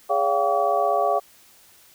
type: tone cluster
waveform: sine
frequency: 414 / 567 / 696 / 772 / 1140 Hz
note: G#4 / C#5 / F5 / G5 / C#6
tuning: -5 / +39 / -6 / -27 / +48 cents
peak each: -27 / -24 / -22 / -26 / -26 dBFS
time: 0.09-1.2 s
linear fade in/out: 20 ms
effects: white hiss -53 dBFS RMS until 1.94 s